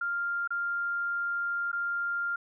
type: tone with dropouts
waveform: sine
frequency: 1396.9 Hz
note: F6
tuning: in tune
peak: -28 dBFS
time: 0.01-2.36 s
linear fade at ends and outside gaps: 5 ms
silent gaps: 0.476-0.505 / 1.717-1.728 s
effects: none